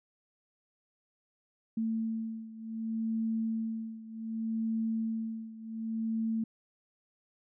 sine beating tone pair, 223.6 / 224.26 Hz, A3 / A3, +28 / +33 cents, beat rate 0.66 Hz, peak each -33 / -36 dBFS, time 1.77-6.44 s, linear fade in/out 5 ms, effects none

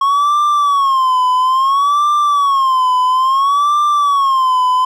triangle tone with vibrato, 1092 Hz, C#6, 26 cents flat, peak -8 dBFS, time 0.01-4.85 s, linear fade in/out 5 ms, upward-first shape sine, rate 0.59 Hz, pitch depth 140 cents each way, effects none

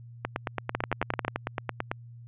two click trains, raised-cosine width 0.5 ms, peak -11 / -13 dBFS, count 7 / 16, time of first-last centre 0.75-1.281 / 0.25-1.915 s, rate 11.3 / 9.01 Hz, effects added 118 Hz sine -44 dBFS peak until 2.27 s + resampled to 8000 Hz

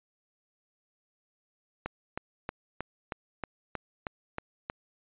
click train, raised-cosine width 0.5 ms, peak -18 dBFS, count 10, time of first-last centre 1.86-4.699 s, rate 3.17 Hz, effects resampled to 8000 Hz

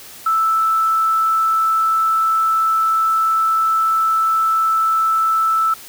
sine tone, 1318.5 Hz, E6, in tune, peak -13 dBFS, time 0.26-5.74 s, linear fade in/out 5 ms, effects white hiss -38 dBFS RMS until 5.88 s

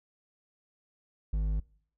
triangle tone with hard clipping, 51.91 Hz, G#1, in tune, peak -28 dBFS, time 1.33-1.6 s, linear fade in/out 5 ms, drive 10 dB, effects noise-tail reverb RT60 0.6 s tail -25 dB re dry

